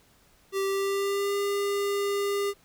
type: tone with pitch glide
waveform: square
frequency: 390 to 402.6 Hz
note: G4 to G4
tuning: -9 to +46 cents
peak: -26 dBFS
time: 0.52-2.54 s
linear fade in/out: 50 ms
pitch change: +55 cents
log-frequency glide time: 0.65-1.35 s
effects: pink hiss -61 dBFS RMS until 2.64 s